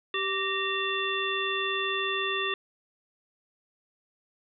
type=harmonic tone with a mistuned harmonic; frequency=389.6 Hz; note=G4; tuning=11 cents flat; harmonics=1 / 3 / 5 / 7 / 9; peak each=-33 / -33 / -33 / -33 / -33 dBFS; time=0.14-2.54 s; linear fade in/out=2 ms; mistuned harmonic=5; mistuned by=-91 cents; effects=none